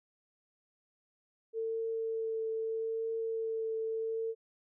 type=tone with vibrato; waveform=sine; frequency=448.3 Hz; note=A4; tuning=32 cents sharp; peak=-32 dBFS; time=1.53-4.35 s; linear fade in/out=50 ms; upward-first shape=triangle; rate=0.78 Hz; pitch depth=14 cents each way; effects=none